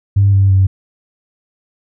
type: tone with pitch steps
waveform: sine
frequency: 99.7 / 97.7 / 95.5 Hz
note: G2 / G2 / G2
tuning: +30 / -5 / -45 cents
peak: -6 dBFS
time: 0.16-0.67 s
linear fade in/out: 10 ms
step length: 170 ms
effects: tanh soft clip ceiling -2 dBFS